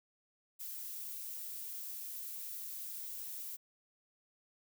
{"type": "noise", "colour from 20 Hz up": "violet", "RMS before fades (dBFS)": -44, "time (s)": [0.59, 3.57], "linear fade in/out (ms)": 20, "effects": []}